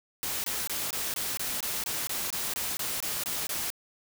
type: noise bursts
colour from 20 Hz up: white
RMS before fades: -32 dBFS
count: 15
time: 0.23-3.702 s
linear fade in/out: 0 ms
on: 210 ms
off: 23 ms
effects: none